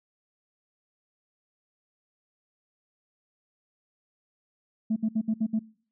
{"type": "tone bursts", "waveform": "sine", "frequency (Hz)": 220, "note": "A3", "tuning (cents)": 0, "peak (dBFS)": -21, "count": 6, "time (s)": [4.9, 5.593], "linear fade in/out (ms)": 10, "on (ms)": 63, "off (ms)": 63, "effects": ["noise-tail reverb RT60 0.5 s tail -24 dB re dry", "tanh soft clip ceiling -19 dBFS"]}